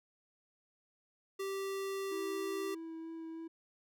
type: tone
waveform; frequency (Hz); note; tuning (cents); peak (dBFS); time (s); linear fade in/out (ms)
square; 390; G4; -9; -37; 1.39-2.75; 10
type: tone with vibrato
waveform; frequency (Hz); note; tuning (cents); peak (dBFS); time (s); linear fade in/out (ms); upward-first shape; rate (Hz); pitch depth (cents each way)
triangle; 326.3; E4; -18; -40; 2.11-3.48; 10; sine; 3.2; 9
effects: none